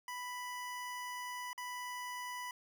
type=tone with dropouts; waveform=25% pulse; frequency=989 Hz; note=B5; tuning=2 cents sharp; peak=-37 dBFS; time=0.08-2.51 s; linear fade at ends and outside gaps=2 ms; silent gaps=1.531-1.578 s; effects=none